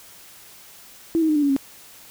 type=tone with pitch steps; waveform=sine; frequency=329.6 / 317.3 / 305.4 / 294 / 283 / 272.4 Hz; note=E4 / D#4 / D#4 / D4 / C#4 / C#4; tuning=0 / +34 / -32 / +2 / +36 / -30 cents; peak=-16 dBFS; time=1.15-1.564 s; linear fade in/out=0 ms; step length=69 ms; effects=white hiss -46 dBFS RMS until 2.1 s